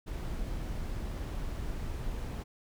brown noise, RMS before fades -36 dBFS, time 0.06-2.44 s, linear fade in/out 20 ms, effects none

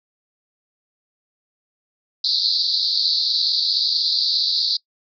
white band-pass noise, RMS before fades -20 dBFS, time 2.24-4.77 s, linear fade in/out 5 ms, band 3900 to 4800 Hz, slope 96 dB/octave, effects noise-tail reverb RT60 0.1 s tail -24 dB re dry

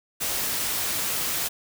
white noise, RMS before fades -27 dBFS, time 0.2-1.49 s, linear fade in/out 20 ms, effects none

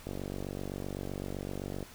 click train, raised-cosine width 2 ms, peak -24 dBFS, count 85, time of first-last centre 0.07-1.827 s, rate 47.8 Hz, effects pink hiss -52 dBFS RMS until 1.94 s

